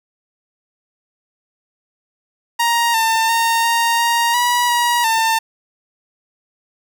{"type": "tone with pitch steps", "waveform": "sawtooth", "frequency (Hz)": [937, 898, 919, 929, 936, 971, 958, 898], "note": ["A#5", "A5", "A#5", "A#5", "A#5", "B5", "A#5", "A5"], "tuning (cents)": [9, 35, -25, -6, 7, -30, 47, 35], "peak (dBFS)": -10, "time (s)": [2.59, 5.39], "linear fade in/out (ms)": 10, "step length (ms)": 350, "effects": []}